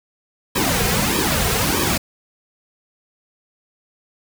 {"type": "noise with flanger", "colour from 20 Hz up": "pink", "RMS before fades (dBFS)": -19, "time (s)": [0.55, 1.98], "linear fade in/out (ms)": 10, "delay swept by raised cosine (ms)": [1.4, 3.5], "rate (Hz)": 1.6, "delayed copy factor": -0.85, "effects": []}